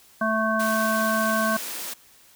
harmonic tone, 220 Hz, A3, in tune, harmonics 1 / 3 / 5 / 7, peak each -26 / -26 / -26 / -26 dBFS, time 0.21-1.57 s, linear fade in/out 5 ms
white high-pass noise, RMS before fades -33 dBFS, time 0.59-1.94 s, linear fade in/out 10 ms, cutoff 200 Hz, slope 24 dB/octave
effects white hiss -54 dBFS RMS until 2.35 s

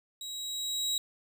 30% pulse tone with level ramp, 3840 Hz, B7, 49 cents flat, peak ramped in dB -36 to -25 dBFS, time 0.21-0.98 s, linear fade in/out 2 ms, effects none

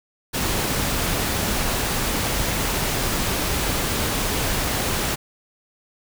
pink noise, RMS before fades -23 dBFS, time 0.33-5.16 s, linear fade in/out 20 ms, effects none

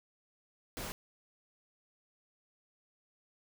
pink noise, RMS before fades -41 dBFS, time 0.77-0.92 s, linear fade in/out 0 ms, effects none

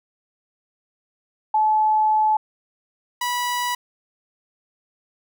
sine / sawtooth tone pair in turn, 862 / 978.5 Hz, A5 / B5, -36 / -16 cents, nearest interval major second, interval 220 cents, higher second, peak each -15 / -18 dBFS, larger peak first, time 1.54-2.37 / 3.21-3.75 s, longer first, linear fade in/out 5 ms, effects none

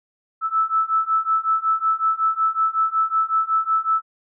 sine beating tone pair, 1310 / 1315.4 Hz, E6 / E6, -11 / -4 cents, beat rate 5.4 Hz, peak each -21 / -20 dBFS, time 0.41-4.02 s, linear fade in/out 50 ms, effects none

